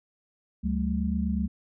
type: tone cluster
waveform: sine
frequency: 72.8 / 189.1 / 217.3 Hz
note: D2 / F#3 / A3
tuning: -15 / +38 / -21 cents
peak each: -29 dBFS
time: 0.63-1.48 s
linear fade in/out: 20 ms
effects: none